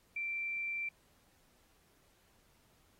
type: tone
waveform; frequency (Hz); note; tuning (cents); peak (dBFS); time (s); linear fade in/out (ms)
sine; 2349; D7; 0; -35; 0.16-0.89; 5
effects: pink hiss -70 dBFS RMS until 2.99 s + AAC 48 kbps